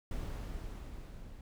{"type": "noise with level ramp", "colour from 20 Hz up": "brown", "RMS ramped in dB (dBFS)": [-37, -50], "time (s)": [0.11, 1.41], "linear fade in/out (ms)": 2, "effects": []}